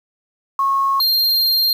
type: tone pair in turn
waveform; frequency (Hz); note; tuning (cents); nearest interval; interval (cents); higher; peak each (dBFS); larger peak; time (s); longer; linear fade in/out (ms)
sine / square; 1093 / 4194; C#6 / C8; -25 / +3; octave + major seventh; 2328; second; -14; neither; 0.59-1 / 1-1.73; second; 2
effects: 7-bit